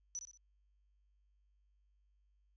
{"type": "tone with echo", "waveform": "sine", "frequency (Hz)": 5940, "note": "F#8", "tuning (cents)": 6, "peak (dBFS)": -39, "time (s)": [0.15, 0.19], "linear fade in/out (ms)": 0, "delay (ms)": 61, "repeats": 3, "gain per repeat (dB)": -7, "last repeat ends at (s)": 0.373, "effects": ["added 50 Hz sine -70 dBFS peak until 2.56 s", "resampled to 16000 Hz"]}